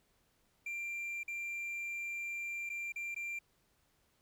triangle tone with dropouts, 2372 Hz, D7, 17 cents sharp, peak -36 dBFS, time 0.66-3.39 s, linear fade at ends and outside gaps 5 ms, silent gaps 1.233-1.279 / 2.693-2.699 / 2.922-2.959 / 3.146-3.162 s, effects pink hiss -74 dBFS RMS until 4.21 s

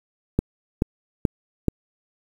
click train, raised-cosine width 3 ms, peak -5 dBFS, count 4, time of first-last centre 0.39-1.683 s, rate 2.32 Hz, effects 7-bit

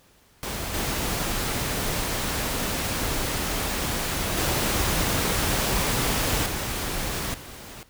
pink noise with level steps, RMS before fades -31 / -27 / -24 / -29 / -41 dBFS, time 0.43-7.83 s, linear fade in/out 0 ms, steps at 0.74 / 4.37 / 6.46 / 7.34 s, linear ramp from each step 2 ms, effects pink hiss -58 dBFS RMS until 7.89 s

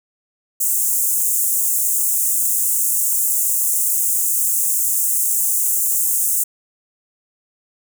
pink high-pass noise, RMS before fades -18 dBFS, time 0.6-6.44 s, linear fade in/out 10 ms, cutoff 7100 Hz, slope 48 dB/octave, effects none

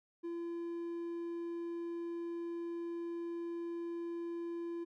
triangle tone, 340 Hz, F4, 46 cents flat, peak -36 dBFS, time 0.23-4.85 s, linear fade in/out 20 ms, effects none

